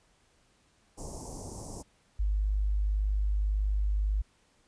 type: band-stop noise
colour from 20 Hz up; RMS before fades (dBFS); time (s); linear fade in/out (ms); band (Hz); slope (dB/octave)
pink; -41; 0.97-1.83; 20; 960 to 5400; 48
type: tone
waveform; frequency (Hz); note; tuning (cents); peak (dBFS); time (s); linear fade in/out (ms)
sine; 50.9; G#1; -34; -25; 2.19-4.22; 10
effects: pink hiss -67 dBFS RMS until 4.67 s + resampled to 22050 Hz